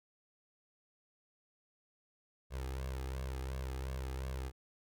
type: tone with flanger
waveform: sawtooth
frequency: 65.4 Hz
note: C2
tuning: in tune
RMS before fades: -40 dBFS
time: 2.5-4.52 s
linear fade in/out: 50 ms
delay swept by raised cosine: 1.8 to 2.46 ms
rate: 2.8 Hz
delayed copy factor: +0.75
effects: none